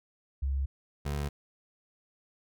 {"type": "tone pair in turn", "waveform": ["sine", "25% pulse"], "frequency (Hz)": [68.1, 72.19], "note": ["C#2", "D2"], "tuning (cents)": [-30, -29], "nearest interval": "minor second", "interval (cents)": 101, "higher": "second", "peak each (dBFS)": -27, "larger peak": "neither", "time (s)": [[0.42, 0.66], [1.05, 1.29]], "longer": "neither", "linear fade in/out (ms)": 10, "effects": []}